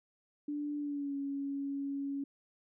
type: tone with pitch glide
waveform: sine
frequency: 293.1 to 278.7 Hz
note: D4 to C#4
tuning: -3 to +9 cents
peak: -34 dBFS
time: 0.48-2.24 s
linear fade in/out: 5 ms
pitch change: -88 cents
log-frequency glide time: 0.78-1.16 s
effects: none